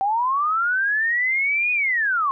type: linear two-way sweep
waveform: sine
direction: up then down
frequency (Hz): 762 to 2489 to 1053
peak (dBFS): -18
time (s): 0.01-2.31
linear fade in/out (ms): 0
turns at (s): 1.72
effects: none